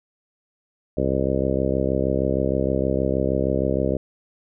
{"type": "harmonic tone", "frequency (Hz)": 66.4, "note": "C2", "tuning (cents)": 26, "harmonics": [1, 2, 3, 4, 5, 6, 7, 8, 9], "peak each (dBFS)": [-28, -28, -28, -28, -28, -28, -28, -28, -28], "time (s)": [0.97, 3.97], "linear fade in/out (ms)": 5, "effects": []}